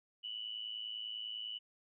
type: tone with amplitude modulation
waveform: sine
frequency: 2960 Hz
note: F#7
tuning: in tune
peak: -37 dBFS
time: 0.23-1.59 s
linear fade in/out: 20 ms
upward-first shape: sine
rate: 110 Hz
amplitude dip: 70%
effects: none